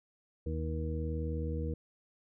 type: harmonic tone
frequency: 79.2 Hz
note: D#2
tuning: 31 cents sharp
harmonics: 1 / 2 / 3 / 4 / 6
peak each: -34 / -40 / -44 / -43 / -41 dBFS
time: 0.46-1.74 s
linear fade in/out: 5 ms
effects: none